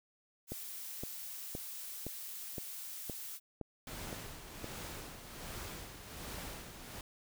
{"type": "noise", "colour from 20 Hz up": "blue", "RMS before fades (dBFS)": -45, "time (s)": [0.47, 3.4], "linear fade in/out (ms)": 50}
{"type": "click train", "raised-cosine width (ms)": 2, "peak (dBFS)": -27, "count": 9, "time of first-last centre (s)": [0.52, 4.644], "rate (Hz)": 1.94}
{"type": "noise with tremolo", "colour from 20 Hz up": "pink", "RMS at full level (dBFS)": -44, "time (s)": [3.87, 7.01], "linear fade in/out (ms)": 2, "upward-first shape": "sine", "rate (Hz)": 1.3, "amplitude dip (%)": 55}
{"effects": []}